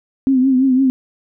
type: tone with vibrato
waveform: sine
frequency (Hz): 261.6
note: C4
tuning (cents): 0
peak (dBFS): -10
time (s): 0.27-0.9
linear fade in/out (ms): 0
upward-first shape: triangle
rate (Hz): 5.9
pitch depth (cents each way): 77
effects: none